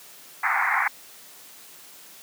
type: band-pass noise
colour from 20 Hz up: white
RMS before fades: -23 dBFS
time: 0.43-0.88 s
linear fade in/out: 5 ms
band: 740 to 2200 Hz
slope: 96 dB/octave
effects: white hiss -47 dBFS RMS until 2.22 s + high-pass 150 Hz 12 dB/octave